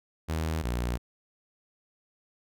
sawtooth tone pair in turn, 79.8 / 60.01 Hz, D#2 / B1, +44 / -49 cents, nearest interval perfect fourth, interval 493 cents, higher first, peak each -24 dBFS, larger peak neither, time 0.28-0.63 / 0.63-0.98 s, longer neither, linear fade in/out 20 ms, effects none

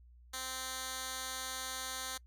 10% pulse tone with band-pass filter, 260 Hz, C4, 11 cents flat, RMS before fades -41 dBFS, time 0.33-2.18 s, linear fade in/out 10 ms, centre 7400 Hz, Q 0.6, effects noise-tail reverb RT60 0.1 s tail -25 dB re dry + added 60 Hz sine -56 dBFS peak until 2.26 s

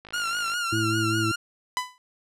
click train, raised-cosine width 0.3 ms, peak -26 dBFS, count 27, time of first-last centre 0.05-0.537 s, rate 53.4 Hz
sawtooth tone with vibrato, 1396.9 Hz, F6, in tune, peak -22 dBFS, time 0.13-1.36 s, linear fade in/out 10 ms, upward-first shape triangle, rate 5 Hz, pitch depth 71 cents each way
harmonic tone, 110 Hz, A2, in tune, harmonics 1 / 2 / 3, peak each -27 / -35 / -26 dBFS, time 0.72-1.32 s, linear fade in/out 10 ms
sawtooth tone with exponential decay, 1000 Hz, B5, 21 cents sharp, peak -17 dBFS, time 1.77-1.98 s, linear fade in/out 0 ms, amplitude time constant 44 ms
effects low-pass 10000 Hz 12 dB/octave

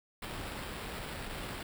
pink noise with sample-and-hold, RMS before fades -41 dBFS, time 0.22-1.63 s, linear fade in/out 5 ms, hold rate 6300 Hz, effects none

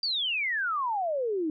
sine exponential sweep, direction down, 4755 to 299.2 Hz, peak -26 dBFS, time 0.03-1.5 s, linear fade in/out 2 ms, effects none

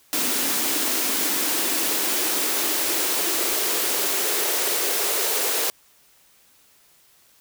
white noise with high-pass filter sweep, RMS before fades -23 dBFS, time 0.13-5.7 s, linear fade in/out 0 ms, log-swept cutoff 260 to 440 Hz, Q 3.3, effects white hiss -57 dBFS RMS until 7.4 s

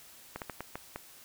slowing click train, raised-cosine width 0.5 ms, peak -22 dBFS, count 6, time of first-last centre 0.36-0.96 s, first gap 58 ms, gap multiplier 1.37, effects white hiss -54 dBFS RMS until 1.24 s

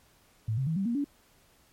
sine tone with pitch steps, 109.9 / 132.98 / 160.9 / 194.69 / 235.6 / 285 Hz, A2 / C3 / E3 / G3 / A#3 / C#4, -2 / +28 / -42 / -12 / +19 / +48 cents, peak -26 dBFS, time 0.48-1.044 s, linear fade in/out 5 ms, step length 94 ms, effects pink hiss -63 dBFS RMS until 1.72 s + MP3 64 kbps

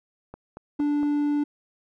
click train, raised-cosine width 1 ms, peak -25 dBFS, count 4, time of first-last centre 0.34-1.031 s, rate 4.34 Hz
triangle tone, 292.4 Hz, D4, 7 cents flat, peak -19 dBFS, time 0.79-1.44 s, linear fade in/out 10 ms
effects none

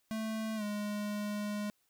square tone with pitch glide, 220 to 207.7 Hz, A3 to G#3, 0 to 0 cents, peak -35 dBFS, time 0.11-1.7 s, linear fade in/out 0 ms, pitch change -100 cents, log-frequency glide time 0.56-0.63 s, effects white hiss -75 dBFS RMS until 1.89 s

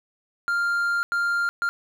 triangle tone bursts at uneven times, 1396.9 Hz, F6, in tune, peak -19 dBFS, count 3, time 0.48-1.03 / 1.12-1.49 / 1.62-1.69 s, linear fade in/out 0 ms, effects none

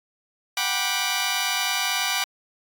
10% pulse chord, G major seventh, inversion third, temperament just, 735 / 784 / 980 / 1176 Hz, F#5 / G5 / B5 / D6, -12 / 0 / -14 / +2 cents, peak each -21 dBFS, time 0.57-2.24 s, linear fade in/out 2 ms, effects AAC 64 kbps

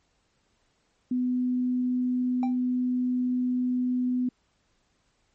sine tone, 250.2 Hz, B3, 23 cents sharp, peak -23 dBFS, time 1.11-4.29 s, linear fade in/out 5 ms
triangle tone with exponential decay, 785 Hz, G5, 2 cents sharp, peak -25 dBFS, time 2.43-2.58 s, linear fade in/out 1 ms, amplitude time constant 31 ms
effects pink hiss -70 dBFS RMS until 5.34 s + MP3 32 kbps

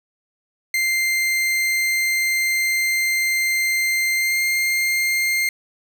40% pulse tone with pitch glide, 2093 to 2109 Hz, C7 to C7, 0 to +13 cents, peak -17 dBFS, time 0.74-5.49 s, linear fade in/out 2 ms, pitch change +13 cents, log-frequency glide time 4.16-4.38 s, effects none

